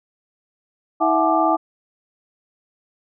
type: tone cluster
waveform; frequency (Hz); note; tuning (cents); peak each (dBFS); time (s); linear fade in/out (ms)
sine; 322.1 / 660 / 737 / 858 / 1182; E4 / E5 / F#5 / A5 / D6; -40 / +2 / -7 / -44 / +11; -21; 1-1.57; 20
effects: none